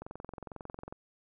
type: click train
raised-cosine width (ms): 1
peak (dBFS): -28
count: 21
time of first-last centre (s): 0.02-0.925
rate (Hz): 22.1
effects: none